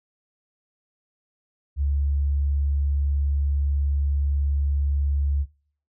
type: tone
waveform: sine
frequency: 70.8 Hz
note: C#2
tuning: 37 cents sharp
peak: -20 dBFS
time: 1.76-5.46 s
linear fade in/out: 50 ms
effects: noise-tail reverb RT60 0.5 s tail -20 dB re dry